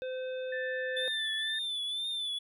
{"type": "harmonic tone", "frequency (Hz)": 514, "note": "C5", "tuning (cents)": -31, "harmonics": [1, 3, 5, 7], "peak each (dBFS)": [-34, -47, -51, -51], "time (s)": [0.02, 1.08], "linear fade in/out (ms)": 0}
{"type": "tone", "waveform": "sine", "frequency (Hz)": 1767, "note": "A6", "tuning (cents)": 7, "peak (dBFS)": -35, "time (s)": [0.52, 1.59], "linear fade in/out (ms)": 5}
{"type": "tone with vibrato", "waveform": "triangle", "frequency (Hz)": 3520, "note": "A7", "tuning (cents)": 0, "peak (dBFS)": -31, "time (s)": [0.96, 2.39], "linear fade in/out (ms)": 10, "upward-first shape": "triangle", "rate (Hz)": 2, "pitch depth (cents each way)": 72}
{"effects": []}